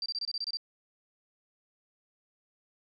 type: tone bursts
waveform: sine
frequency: 4699 Hz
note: D8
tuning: in tune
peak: -31 dBFS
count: 9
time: 0.02-0.571 s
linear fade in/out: 2 ms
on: 39 ms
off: 25 ms
effects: none